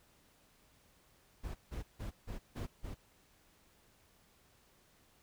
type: noise bursts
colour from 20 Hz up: brown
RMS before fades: -41 dBFS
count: 6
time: 1.43-2.95 s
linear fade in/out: 20 ms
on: 120 ms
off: 160 ms
effects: pink hiss -68 dBFS RMS until 5.22 s